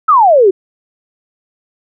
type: exponential sweep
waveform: sine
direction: down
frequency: 1340 to 360 Hz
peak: -4 dBFS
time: 0.08-0.51 s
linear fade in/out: 10 ms
effects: none

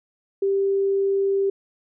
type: tone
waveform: sine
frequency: 393 Hz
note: G4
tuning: 4 cents sharp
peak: -18 dBFS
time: 0.42-1.5 s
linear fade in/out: 5 ms
effects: none

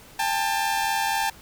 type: tone pair together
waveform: sawtooth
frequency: 801.1 / 885 Hz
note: G5 / A5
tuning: +37 / +10 cents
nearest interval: major second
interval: 173 cents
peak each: -22 / -21 dBFS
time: 0.19-1.3 s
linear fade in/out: 5 ms
effects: pink hiss -48 dBFS RMS until 1.41 s

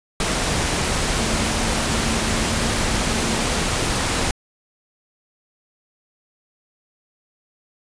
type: tone in noise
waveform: sine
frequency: 225.2 Hz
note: A3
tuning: 40 cents sharp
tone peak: -28 dBFS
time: 1.19-3.45 s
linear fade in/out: 2 ms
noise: pink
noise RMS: -21 dBFS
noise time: 0.2-4.31 s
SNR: -10 dB
effects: resampled to 22050 Hz

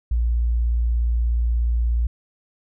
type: tone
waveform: sine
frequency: 58.4 Hz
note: A#1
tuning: 4 cents sharp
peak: -17 dBFS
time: 0.11-2.07 s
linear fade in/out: 5 ms
effects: none

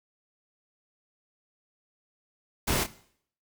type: noise with echo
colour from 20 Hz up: pink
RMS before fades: -27 dBFS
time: 2.67-2.84 s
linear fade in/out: 10 ms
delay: 28 ms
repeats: 1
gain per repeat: -8 dB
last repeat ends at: 2.868 s
effects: noise-tail reverb RT60 0.6 s tail -17 dB re dry

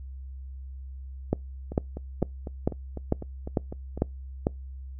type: two click trains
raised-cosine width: 2 ms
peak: -22 / -9 dBFS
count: 10 / 8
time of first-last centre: 1.72-3.976 / 1.33-4.469 s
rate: 3.99 / 2.23 Hz
effects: noise-tail reverb RT60 0.2 s tail -26 dB re dry + added 66 Hz sine -37 dBFS peak until 4.99 s

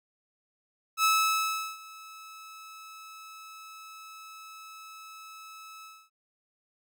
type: tone with ADSR envelope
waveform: sawtooth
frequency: 1300 Hz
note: E6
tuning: 24 cents flat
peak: -17 dBFS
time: 0.97-6.1 s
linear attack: 70 ms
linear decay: 730 ms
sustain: -24 dB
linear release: 260 ms
effects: none

